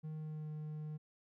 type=tone with pitch glide; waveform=triangle; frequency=155.56 to 152.98 Hz; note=D#3 to D#3; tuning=0 to -29 cents; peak=-39 dBFS; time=0.03-0.98 s; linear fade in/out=20 ms; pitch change=-29 cents; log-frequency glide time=0.15-0.5 s; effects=none